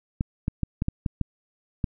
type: clicks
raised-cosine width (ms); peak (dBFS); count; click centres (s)
5; -12; 8; 0.209 / 0.481 / 0.633 / 0.821 / 0.884 / 1.062 / 1.213 / 1.842
effects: none